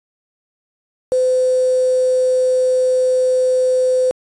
sine tone with quantisation, 510 Hz, C5, 44 cents flat, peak -12 dBFS, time 1.12-4.11 s, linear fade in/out 0 ms, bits 5, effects resampled to 22050 Hz

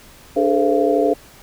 sine tone cluster, 293.4 / 413.3 / 446.2 / 515 / 681 Hz, D4 / G#4 / A4 / C5 / F5, -2 / -8 / +24 / -28 / -44 cents, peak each -20 dBFS, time 0.36-1.14 s, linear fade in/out 10 ms, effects pink hiss -45 dBFS RMS until 1.42 s

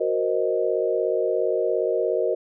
sine chord, C half-diminished seventh, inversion second, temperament equal, 370 / 466.2 / 523.3 / 622.3 Hz, Gb4 / Bb4 / C5 / Eb5, 0 / 0 / 0 / 0 cents, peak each -26 / -24 / -27 / -26 dBFS, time 0-2.35 s, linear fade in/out 10 ms, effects none

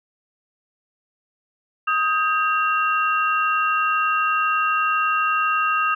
sine tone cluster, 1254 / 1596 / 2746 Hz, D#6 / G6 / F7, +13 / +31 / -30 cents, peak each -19 / -25 / -25 dBFS, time 1.87-5.95 s, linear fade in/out 10 ms, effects none

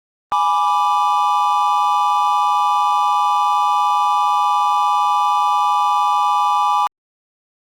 triangle chord, G# diminished, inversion none, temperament equal, 830.6 / 987.8 / 1174.7 Hz, G#5 / B5 / D6, 0 / 0 / 0 cents, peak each -16 dBFS, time 0.32-6.87 s, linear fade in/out 0 ms, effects Opus 24 kbps

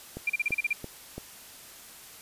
click train, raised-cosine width 2 ms, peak -23 dBFS, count 4, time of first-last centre 0.17-1.18 s, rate 2.97 Hz
sine tone bursts, 2384 Hz, D7, 25 cents sharp, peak -23 dBFS, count 8, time 0.27-0.731 s, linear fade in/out 5 ms, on 27 ms, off 35 ms
effects white hiss -48 dBFS RMS until 2.21 s + resampled to 32000 Hz

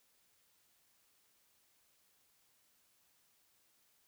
silence, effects white hiss -73 dBFS RMS until 4.07 s

